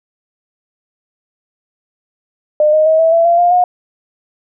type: tone with pitch steps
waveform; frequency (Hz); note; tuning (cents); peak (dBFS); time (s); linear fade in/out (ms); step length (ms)
sine; 605 / 620.2 / 635.8 / 651.8 / 668.2 / 685 / 702.2 / 719.9; D#5 / D#5 / D#5 / E5 / E5 / F5 / F5 / F#5; -49 / -6 / +37 / -20 / +23 / -34 / +9 / -48; -7; 2.6-3.64; 2; 130
effects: none